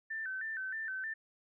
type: tone with vibrato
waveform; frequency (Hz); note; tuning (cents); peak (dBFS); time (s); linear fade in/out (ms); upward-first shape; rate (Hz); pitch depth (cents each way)
sine; 1652; G#6; -10; -36; 0.1-1.14; 10; square; 3.2; 130
effects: none